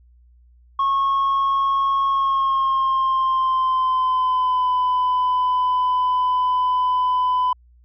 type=tone with pitch glide; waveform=sine; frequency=1094 to 1003.2 Hz; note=C#6 to B5; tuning=-23 to +27 cents; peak=-14 dBFS; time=0.79-7.53 s; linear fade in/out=5 ms; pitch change=-150 cents; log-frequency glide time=2.08-4.71 s; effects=tanh soft clip ceiling -15 dBFS + added 60 Hz sine -49 dBFS peak until 7.84 s